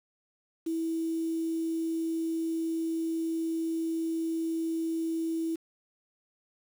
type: tone with quantisation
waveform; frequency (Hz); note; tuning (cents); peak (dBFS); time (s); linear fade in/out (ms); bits
sine; 326.8; E4; -15; -28; 0.66-5.56; 10; 8
effects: none